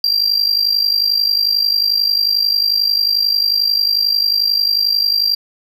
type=tone with amplitude modulation; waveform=triangle; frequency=4734 Hz; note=D8; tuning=13 cents sharp; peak=-8 dBFS; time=0.04-5.35 s; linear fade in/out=2 ms; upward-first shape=sine; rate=51.2 Hz; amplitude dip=75%; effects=none